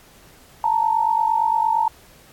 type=tone pair together; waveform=sine; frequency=878.3 / 927 Hz; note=A5 / A#5; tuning=-3 / -10 cents; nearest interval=minor second; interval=93 cents; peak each=-19 dBFS; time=0.64-1.88 s; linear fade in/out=2 ms; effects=pink hiss -50 dBFS RMS until 2.32 s + AAC 64 kbps